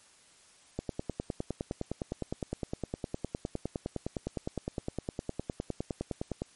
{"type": "click train", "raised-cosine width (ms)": 2, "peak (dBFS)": -19, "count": 56, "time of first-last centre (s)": [0.79, 6.419], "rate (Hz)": 9.77, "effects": ["white hiss -60 dBFS RMS until 6.55 s", "MP3 48 kbps"]}